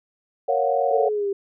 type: chord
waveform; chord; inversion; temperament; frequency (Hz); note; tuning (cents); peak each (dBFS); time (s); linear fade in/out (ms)
sine; Gb major seventh; first; equal; 466.2 / 554.4 / 698.5 / 740; Bb4 / Db5 / F5 / Gb5; 0 / 0 / 0 / 0; -25 / -22 / -25 / -24; 0.48-1.09; 10
type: exponential sweep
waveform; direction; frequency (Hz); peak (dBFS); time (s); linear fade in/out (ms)
sine; down; 457.6 to 392; -21; 0.91-1.33; 5
effects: none